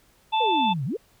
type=harmonic tone; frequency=879 Hz; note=A5; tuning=2 cents flat; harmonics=1 / 3 / 4; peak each=-20 / -32 / -29 dBFS; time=0.32-0.74 s; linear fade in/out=20 ms
type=exponential two-way sweep; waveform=sine; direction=down then up; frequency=523.3 to 123.47 to 523.3 Hz; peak=-25 dBFS; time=0.4-0.97 s; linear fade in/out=10 ms; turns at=0.85 s
effects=pink hiss -60 dBFS RMS until 1.2 s